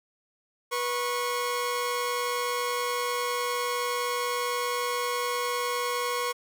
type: tone pair together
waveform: sawtooth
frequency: 487.8 / 1095.1 Hz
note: B4 / C#6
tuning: -21 / -21 cents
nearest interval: octave + major second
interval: 1400 cents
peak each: -26 dBFS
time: 0.71-6.33 s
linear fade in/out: 20 ms
effects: none